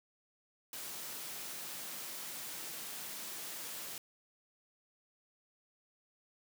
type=high-pass noise; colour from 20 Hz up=white; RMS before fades=-44 dBFS; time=0.73-3.98 s; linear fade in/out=2 ms; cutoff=120 Hz; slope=48 dB/octave; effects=none